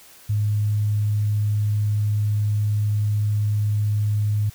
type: tone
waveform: sine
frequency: 104.8 Hz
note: G#2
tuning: 16 cents sharp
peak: -18 dBFS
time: 0.29-4.5 s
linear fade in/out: 10 ms
effects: white hiss -48 dBFS RMS until 4.54 s